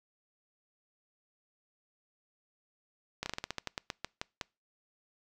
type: slowing click train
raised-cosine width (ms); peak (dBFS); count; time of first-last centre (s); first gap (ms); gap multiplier
0.2; -17; 14; 3.23-4.412; 30; 1.17
effects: noise-tail reverb RT60 0.3 s tail -26 dB re dry